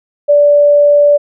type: tone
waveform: sine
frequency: 582 Hz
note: D5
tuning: 16 cents flat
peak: -4 dBFS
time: 0.28-1.18 s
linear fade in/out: 20 ms
effects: none